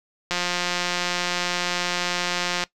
click train, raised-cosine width 0.2 ms, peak -7 dBFS, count 413, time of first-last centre 0.31-2.638 s, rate 177 Hz, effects noise-tail reverb RT60 0.1 s tail -19 dB re dry

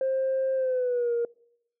sine tone with pitch glide, 529 to 471.3 Hz, C5 to A#4, +19 to +19 cents, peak -22 dBFS, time 0.01-1.25 s, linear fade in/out 2 ms, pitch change -200 cents, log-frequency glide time 0.55-1.13 s, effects noise-tail reverb RT60 0.8 s tail -26 dB re dry + tanh soft clip ceiling -20 dBFS

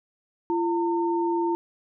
sine tone pair together, 341.1 / 909 Hz, F4 / A#5, -41 / -44 cents, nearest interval octave + perfect fourth, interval 1697 cents, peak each -23 / -27 dBFS, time 0.5-1.55 s, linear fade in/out 0 ms, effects none

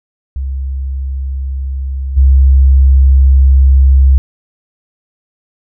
sine tone with level steps, 66.9 Hz, C2, 39 cents sharp, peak -15 / -3 dBFS, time 0.36-4.18 s, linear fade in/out 0 ms, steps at 2.16 s, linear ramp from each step 20 ms, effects none

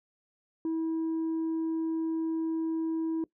sine tone, 324 Hz, E4, 30 cents flat, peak -25 dBFS, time 0.65-3.24 s, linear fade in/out 2 ms, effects noise-tail reverb RT60 0.1 s tail -21 dB re dry + tanh soft clip ceiling -27 dBFS

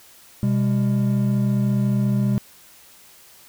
triangle tone pair together, 126.9 / 201.4 Hz, B2 / G3, +47 / +47 cents, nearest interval minor sixth, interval 800 cents, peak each -18 dBFS, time 0.43-2.38 s, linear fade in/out 0 ms, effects white hiss -49 dBFS RMS until 3.48 s

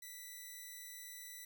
5% pulse tone, 1975.5 Hz, B6, in tune, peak -38 dBFS, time 0.02-1.45 s, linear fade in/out 5 ms, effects none

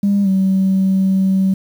sine tone with pitch glide, 201 to 191.04 Hz, G3 to G3, +44 to -44 cents, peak -10 dBFS, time 0.03-1.54 s, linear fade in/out 5 ms, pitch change -88 cents, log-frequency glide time 0.23-0.28 s, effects tanh soft clip ceiling -8 dBFS + 7-bit

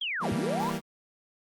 sine linear two-way sweep, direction down then up, 3349 to 84.5 to 1053 Hz, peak -29 dBFS, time 0.01-0.7 s, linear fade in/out 5 ms, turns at 0.32 s
sawtooth chord, E diminished, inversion none, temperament equal, 164.81 / 196 / 233.1 Hz, E3 / G3 / Bb3, 0 / 0 / 0 cents, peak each -30 dBFS, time 0.2-0.81 s, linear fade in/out 50 ms
effects Opus 32 kbps

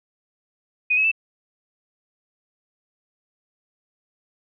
sine tone with pitch steps, 2489 / 2566 / 2646 Hz, D#7 / E7 / E7, 0 / -47 / +6 cents, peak -16 dBFS, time 0.9-1.116 s, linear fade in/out 10 ms, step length 72 ms, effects none

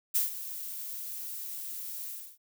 violet noise with ADSR envelope, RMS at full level -25 dBFS, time 0.14-2.38 s, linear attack 19 ms, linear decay 140 ms, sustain -14 dB, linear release 290 ms, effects none

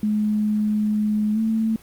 sine tone with pitch glide, 211.9 to 222 Hz, G#3 to A3, +35 to +16 cents, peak -18 dBFS, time 0.03-1.76 s, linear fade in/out 2 ms, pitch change +81 cents, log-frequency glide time 1.33-1.39 s, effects pink hiss -49 dBFS RMS until 1.82 s + Opus 32 kbps

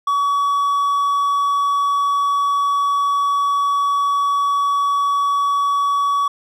triangle tone, 1133 Hz, C#6, 37 cents sharp, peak -13 dBFS, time 0.07-6.28 s, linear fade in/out 5 ms, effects none

